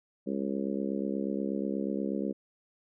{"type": "harmonic tone", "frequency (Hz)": 68.3, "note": "C#2", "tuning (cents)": -25, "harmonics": [3, 4, 5, 6, 7, 8], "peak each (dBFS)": [-33, -35, -37, -39, -40, -41], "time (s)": [0.26, 2.33], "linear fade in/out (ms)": 20, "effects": []}